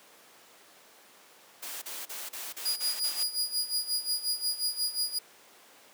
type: noise bursts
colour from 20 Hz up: white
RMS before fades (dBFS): -39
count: 7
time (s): 1.62-3.236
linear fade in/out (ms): 10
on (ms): 200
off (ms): 36
type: tone with tremolo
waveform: sawtooth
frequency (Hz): 4891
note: D#8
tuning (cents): -31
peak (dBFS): -23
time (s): 2.65-5.19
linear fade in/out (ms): 10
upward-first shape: sine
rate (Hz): 5.6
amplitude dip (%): 80
effects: pink hiss -55 dBFS RMS until 5.93 s + high-pass 400 Hz 12 dB/octave